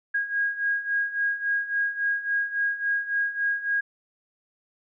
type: beating tone pair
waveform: sine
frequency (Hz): 1635 / 1638.6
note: G#6 / G#6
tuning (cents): -28 / -24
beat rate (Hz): 3.6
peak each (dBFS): -29 / -25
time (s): 0.14-3.81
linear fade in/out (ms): 10
effects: none